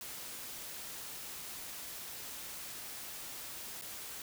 white noise with dropouts, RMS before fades -45 dBFS, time 0.01-4.22 s, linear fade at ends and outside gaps 1 ms, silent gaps 3.813-3.821 s, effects none

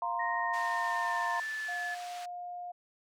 sine chord, F suspended fourth, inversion none, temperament equal, 698.5 / 932.3 / 1046.5 Hz, F5 / Bb5 / C6, 0 / 0 / 0 cents, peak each -36 / -34 / -35 dBFS, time 0.02-1.4 s, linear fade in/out 2 ms
sine tone with pitch glide, 1862 to 1727.3 Hz, A#6 to A6, -2 to -32 cents, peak -34 dBFS, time 0.19-1.95 s, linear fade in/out 10 ms, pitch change -130 cents, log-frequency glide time 0.37-1.76 s
pink band-pass noise, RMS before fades -49 dBFS, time 0.53-2.26 s, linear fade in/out 10 ms, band 1400 to 6900 Hz, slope 12 dB/octave
sine tone, 710 Hz, F5, 28 cents sharp, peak -38 dBFS, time 1.68-2.72 s, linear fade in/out 10 ms
effects none

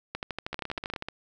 two click trains, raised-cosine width 0.3 ms, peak -16 / -18 dBFS, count 11 / 10, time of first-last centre 0.15-0.937 / 0.53-1.086 s, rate 12.7 / 16.2 Hz, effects none

